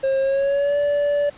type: tone with pitch glide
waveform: triangle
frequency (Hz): 537 to 578.9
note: C5 to D5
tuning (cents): +45 to -25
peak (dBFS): -15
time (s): 0.03-1.3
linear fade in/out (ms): 10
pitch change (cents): +130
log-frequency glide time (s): 0.21-0.78
effects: pink hiss -46 dBFS RMS until 1.37 s + resampled to 8000 Hz